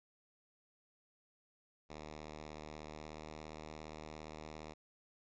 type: tone with pitch glide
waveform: 5% pulse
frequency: 76.5 to 77.34 Hz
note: D#2 to D#2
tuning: -29 to -10 cents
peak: -36 dBFS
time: 1.89-4.74 s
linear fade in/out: 20 ms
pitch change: +19 cents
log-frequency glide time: 2.87-3.24 s
effects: resampled to 16000 Hz